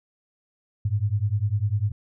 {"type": "beating tone pair", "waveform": "sine", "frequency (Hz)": [98.9, 108.9], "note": ["G2", "A2"], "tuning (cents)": [16, -17], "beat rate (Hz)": 10, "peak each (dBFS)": -24, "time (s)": [0.85, 1.92], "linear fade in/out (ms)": 5, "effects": []}